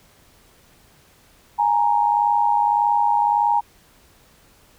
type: tone pair together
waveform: sine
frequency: 830.6 / 932.3 Hz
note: G#5 / A#5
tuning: 0 / 0 cents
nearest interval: major second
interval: 200 cents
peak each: -18 / -18 dBFS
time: 1.58-3.61 s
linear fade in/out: 20 ms
effects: pink hiss -54 dBFS RMS until 4.78 s